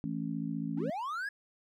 sine chord, A major, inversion second, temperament just, 165 / 220 / 275 Hz, E3 / A3 / C#4, +2 / 0 / -14 cents, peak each -37 / -37 / -37 dBFS, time 0.04-0.9 s, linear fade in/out 0 ms
triangle linear sweep, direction up, 246.9 to 1711 Hz, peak -32 dBFS, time 0.77-1.29 s, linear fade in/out 5 ms
effects none

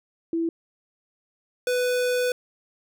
sine / square tone pair in turn, 331.4 / 496.5 Hz, E4 / B4, +9 / +9 cents, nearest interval perfect fifth, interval 700 cents, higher second, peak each -22 dBFS, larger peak neither, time 0.33-0.49 / 1.67-2.32 s, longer second, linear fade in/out 2 ms, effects none

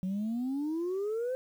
sine exponential sweep, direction up, 182 to 523.3 Hz, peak -28 dBFS, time 0.03-1.35 s, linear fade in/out 0 ms, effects tanh soft clip ceiling -28 dBFS + 10-bit

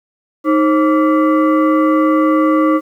sine tone with frequency modulation, 311.6 Hz, D#4, 3 cents sharp, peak -9 dBFS, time 0.44-2.81 s, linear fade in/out 50 ms, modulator 846 Hz, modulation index 0.9, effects 8-bit

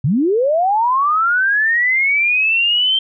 sine linear sweep, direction up, 115.8 to 3146 Hz, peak -12 dBFS, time 0.04-2.99 s, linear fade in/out 5 ms, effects none

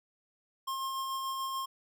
square tone with tremolo, 1068 Hz, C6, 35 cents sharp, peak -33 dBFS, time 0.67-1.66 s, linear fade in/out 10 ms, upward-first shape sine, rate 6.9 Hz, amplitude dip 25%, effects none

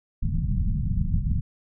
pink low-pass noise, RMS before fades -24 dBFS, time 0.22-1.41 s, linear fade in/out 10 ms, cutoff 200 Hz, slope 48 dB/octave, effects none

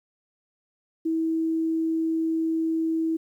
sine tone, 323.9 Hz, E4, 30 cents flat, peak -22 dBFS, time 1.05-3.17 s, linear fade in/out 10 ms, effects 10-bit

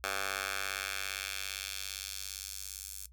10% pulse tone with high-pass filter sweep, 97.5 Hz, G2, 9 cents flat, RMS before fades -39 dBFS, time 0.04-3.06 s, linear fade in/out 0 ms, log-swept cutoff 1000 to 8000 Hz, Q 1, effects noise-tail reverb RT60 0.1 s tail -17 dB re dry + added 60 Hz sine -54 dBFS peak until 3.12 s

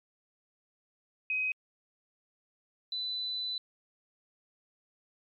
sine tone pair in turn, 2523 / 3996 Hz, D#7 / B7, +23 / +20 cents, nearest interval minor sixth, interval 797 cents, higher second, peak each -28 / -32 dBFS, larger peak first, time 1.3-1.52 / 2.92-3.58 s, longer second, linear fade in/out 2 ms, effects MP3 64 kbps

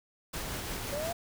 pink noise with tremolo, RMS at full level -36 dBFS, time 0.33-1.13 s, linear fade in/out 10 ms, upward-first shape triangle, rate 5.8 Hz, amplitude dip 30%
sine linear sweep, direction up, 554.4 to 701 Hz, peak -33 dBFS, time 0.92-1.13 s, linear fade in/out 10 ms
effects none

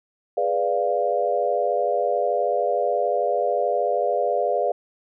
sine chord, G# diminished seventh, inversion none, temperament equal, 415.3 / 493.9 / 587.3 / 698.5 Hz, G#4 / B4 / D5 / F5, 0 / 0 / 0 / 0 cents, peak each -27 / -25 / -24 / -24 dBFS, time 0.37-4.72 s, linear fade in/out 5 ms, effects none

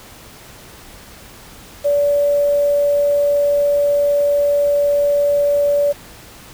sine tone with quantisation, 576 Hz, D5, 34 cents flat, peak -12 dBFS, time 1.84-5.93 s, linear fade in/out 20 ms, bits 6, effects pink hiss -40 dBFS RMS until 6.53 s

